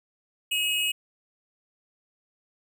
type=tone pair together; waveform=square; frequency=2549 / 2893 Hz; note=D#7 / F#7; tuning=+41 / -40 cents; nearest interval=major second; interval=219 cents; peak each=-29 / -26 dBFS; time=0.51-0.92 s; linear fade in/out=10 ms; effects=none